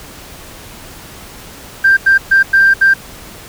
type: tone bursts at uneven times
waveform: sine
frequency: 1580 Hz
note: G6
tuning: 13 cents sharp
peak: -4 dBFS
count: 5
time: 1.84-1.97 / 2.06-2.18 / 2.31-2.43 / 2.53-2.74 / 2.81-2.94 s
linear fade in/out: 10 ms
effects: tanh soft clip ceiling -1 dBFS + pink hiss -34 dBFS RMS until 3.48 s